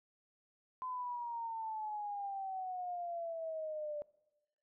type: exponential sweep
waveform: sine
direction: down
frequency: 1025 to 587.3 Hz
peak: -38 dBFS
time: 0.82-4.02 s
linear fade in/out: 0 ms
effects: noise-tail reverb RT60 1.0 s tail -22 dB re dry